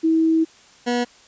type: tone pair in turn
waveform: sine / 20% pulse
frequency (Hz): 323 / 242.5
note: E4 / B3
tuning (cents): -35 / -31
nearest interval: perfect fourth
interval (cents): 496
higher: first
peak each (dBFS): -14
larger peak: neither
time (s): 0.03-0.45 / 0.86-1.05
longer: first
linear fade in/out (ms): 20
effects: white hiss -50 dBFS RMS until 1.27 s + resampled to 16000 Hz